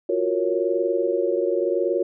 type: chord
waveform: sine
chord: Gb major seventh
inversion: third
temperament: equal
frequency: 349.2 / 370 / 466.2 / 554.4 Hz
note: F4 / Gb4 / Bb4 / Db5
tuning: 0 / 0 / 0 / 0 cents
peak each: -25 dBFS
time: 0.09-2.03 s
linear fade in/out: 5 ms
effects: none